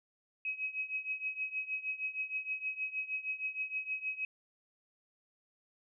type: tone with tremolo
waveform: sine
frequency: 2546 Hz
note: D#7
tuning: 39 cents sharp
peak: -31 dBFS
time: 0.45-4.25 s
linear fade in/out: 2 ms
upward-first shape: triangle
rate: 6.4 Hz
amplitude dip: 90%
effects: none